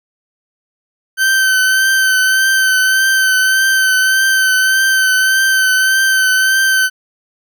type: tone with vibrato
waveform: 40% pulse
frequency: 1540 Hz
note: G6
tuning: 31 cents flat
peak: -9 dBFS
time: 1.17-6.9 s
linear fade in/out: 50 ms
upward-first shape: triangle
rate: 1.7 Hz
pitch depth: 29 cents each way
effects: none